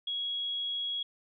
sine tone, 3322 Hz, G#7, in tune, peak -31 dBFS, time 0.07-1.03 s, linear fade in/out 5 ms, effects none

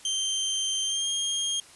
25% pulse tone with pitch glide, 3136 to 3228 Hz, G7 to G#7, 0 to -50 cents, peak -22 dBFS, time 0.05-1.6 s, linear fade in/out 2 ms, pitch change +50 cents, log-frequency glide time 0.82-1.1 s, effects white hiss -51 dBFS RMS until 1.75 s + resampled to 24000 Hz

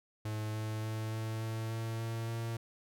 45% pulse tone with pitch steps, 107.8 / 108.8 / 109.81 / 110.83 / 111.86 / 112.9 / 113.95 / 115 Hz, A2 / A2 / A2 / A2 / A2 / A2 / A#2 / A#2, -35 / -19 / -3 / +13 / +29 / +45 / -39 / -23 cents, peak -35 dBFS, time 0.25-2.57 s, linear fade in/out 5 ms, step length 290 ms, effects none

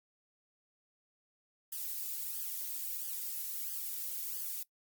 violet noise with flanger, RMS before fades -39 dBFS, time 1.72-4.63 s, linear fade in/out 5 ms, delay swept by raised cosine 0.62 to 2.32 ms, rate 1.5 Hz, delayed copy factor +0.65, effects noise-tail reverb RT60 0.1 s tail -21 dB re dry + Opus 48 kbps

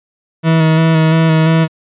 40% pulse tone with vibrato, 160.7 Hz, E3, 44 cents flat, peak -7 dBFS, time 0.43-1.68 s, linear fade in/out 50 ms, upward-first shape square, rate 2.9 Hz, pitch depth 18 cents each way, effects resampled to 8000 Hz

